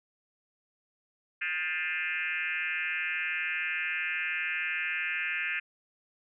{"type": "tone with frequency modulation", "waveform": "sine", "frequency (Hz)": 2093, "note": "C7", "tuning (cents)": 0, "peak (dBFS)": -29, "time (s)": [1.41, 5.6], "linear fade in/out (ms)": 10, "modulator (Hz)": 167, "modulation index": 3.5, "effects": []}